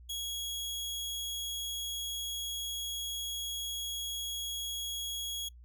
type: tone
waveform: sawtooth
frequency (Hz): 3322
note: G#7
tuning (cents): 0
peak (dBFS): -32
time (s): 0.09-5.49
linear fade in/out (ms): 10
effects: noise-tail reverb RT60 0.1 s tail -23 dB re dry + added 60 Hz sine -50 dBFS peak until 5.64 s